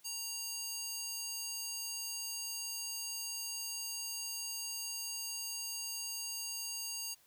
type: tone with high-pass filter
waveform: square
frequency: 932.3 Hz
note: A#5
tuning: in tune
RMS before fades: -41 dBFS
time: 0.04-7.15 s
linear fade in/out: 20 ms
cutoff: 5300 Hz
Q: 1.4
effects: white hiss -67 dBFS RMS until 7.26 s

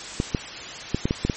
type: clicks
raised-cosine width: 3 ms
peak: -8 dBFS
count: 7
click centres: 0.201 / 0.348 / 0.946 / 1.055 / 1.109 / 1.25 / 1.298 s
effects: white hiss -35 dBFS RMS until 1.36 s + MP3 32 kbps

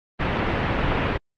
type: low-pass noise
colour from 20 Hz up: pink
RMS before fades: -23 dBFS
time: 0.19-1.18 s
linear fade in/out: 20 ms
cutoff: 2800 Hz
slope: 24 dB/octave
effects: Opus 32 kbps

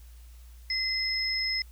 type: tone pair together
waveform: sine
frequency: 2054 / 5166 Hz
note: C7 / E8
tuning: -33 / -36 cents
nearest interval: octave + major third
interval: 1597 cents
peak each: -31 / -28 dBFS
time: 0.7-1.62 s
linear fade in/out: 2 ms
effects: added 59 Hz sine -46 dBFS peak until 1.71 s + white hiss -61 dBFS RMS until 1.71 s

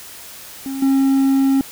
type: tone with level steps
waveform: triangle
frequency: 270.5 Hz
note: C#4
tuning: 42 cents flat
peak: -21 / -10 dBFS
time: 0.66-1.61 s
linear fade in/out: 0 ms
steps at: 0.82 s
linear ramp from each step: 5 ms
effects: white hiss -37 dBFS RMS until 1.71 s

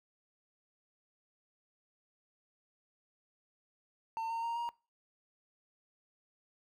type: tone with pitch steps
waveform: triangle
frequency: 903 / 916.1 / 929.5 / 943 Hz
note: A5 / A#5 / A#5 / A#5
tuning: +45 / -30 / -5 / +20 cents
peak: -32 dBFS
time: 4.17-4.69 s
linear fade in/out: 0 ms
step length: 130 ms
effects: noise-tail reverb RT60 0.3 s tail -22 dB re dry

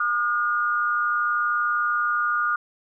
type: tone pair together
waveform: sine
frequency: 1213.5 / 1434 Hz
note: D#6 / F6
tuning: -44 / +45 cents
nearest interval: minor third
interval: 289 cents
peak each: -23 dBFS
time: 0-2.56 s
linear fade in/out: 5 ms
effects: none

